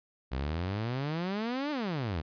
sawtooth exponential two-way sweep, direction up then down, 61.74 to 306.9 to 72.8 Hz, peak -27 dBFS, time 0.31-2.22 s, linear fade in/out 20 ms, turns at 1.71 s, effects resampled to 11025 Hz

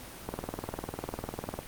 click train, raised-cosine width 1 ms, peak -19 dBFS, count 27, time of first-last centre 0.29-1.59 s, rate 20 Hz, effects pink hiss -45 dBFS RMS until 1.67 s + Opus 24 kbps

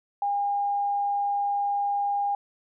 sine tone, 809 Hz, G#5, 46 cents flat, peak -23 dBFS, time 0.22-2.35 s, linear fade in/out 2 ms, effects none

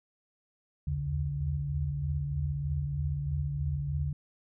sine tone cluster, 63.4 / 78 / 81.2 / 142.9 Hz, B1 / D#2 / E2 / D3, +46 / +5 / -26 / -47 cents, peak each -40 / -36 / -36 / -31 dBFS, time 0.87-4.13 s, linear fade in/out 5 ms, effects none

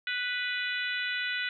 harmonic tone, 493.9 Hz, B4, in tune, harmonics 3 / 4 / 5 / 6 / 7 / 8, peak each -33 / -35 / -37 / -39 / -40 / -41 dBFS, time 0.07-1.49 s, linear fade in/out 2 ms, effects none

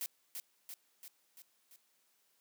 blue noise with echo, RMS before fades -39 dBFS, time 0.01-0.06 s, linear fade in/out 0 ms, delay 340 ms, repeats 5, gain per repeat -4 dB, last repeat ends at 1.76 s, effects white hiss -74 dBFS RMS until 2.4 s + high-pass 200 Hz 12 dB/octave

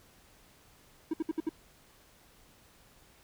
triangle tone bursts, 319.6 Hz, D#4, 47 cents sharp, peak -26 dBFS, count 5, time 1.11-1.492 s, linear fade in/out 5 ms, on 26 ms, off 63 ms, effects pink hiss -61 dBFS RMS until 3.23 s

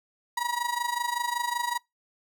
35% pulse tone with amplitude modulation, 960 Hz, B5, 49 cents flat, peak -22 dBFS, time 0.37-1.78 s, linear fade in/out 5 ms, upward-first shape sine, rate 25.3 Hz, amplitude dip 75%, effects noise-tail reverb RT60 0.2 s tail -26 dB re dry

